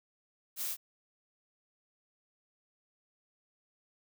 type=noise; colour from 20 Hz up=blue; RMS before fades=-36 dBFS; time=0.56-0.77 s; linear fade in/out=50 ms; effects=none